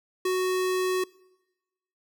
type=tone; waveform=square; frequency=370 Hz; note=F#4; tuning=in tune; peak=-24 dBFS; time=0.25-1.04 s; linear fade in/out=5 ms; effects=noise-tail reverb RT60 1.0 s tail -23 dB re dry